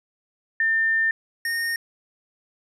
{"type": "tone pair in turn", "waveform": ["sine", "square"], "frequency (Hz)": [1800, 1842.1], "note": ["A6", "A#6"], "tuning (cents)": [39, -21], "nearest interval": "unison", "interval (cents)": 40, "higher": "second", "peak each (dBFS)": [-18, -24], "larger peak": "first", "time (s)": [[0.6, 1.11], [1.45, 1.76]], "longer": "first", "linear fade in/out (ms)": 2, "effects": ["resampled to 32000 Hz"]}